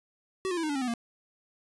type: tone with pitch steps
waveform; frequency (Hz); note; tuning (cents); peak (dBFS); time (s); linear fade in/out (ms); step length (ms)
square; 379.5 / 354.1 / 330.4 / 308.2 / 287.6 / 268.3 / 250.4 / 233.6; F#4 / F4 / E4 / D#4 / D4 / C4 / B3 / A#3; +44 / +24 / +4 / -16 / -36 / +44 / +24 / +4; -29; 0.45-0.938; 0; 61
effects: resampled to 24000 Hz + 11-bit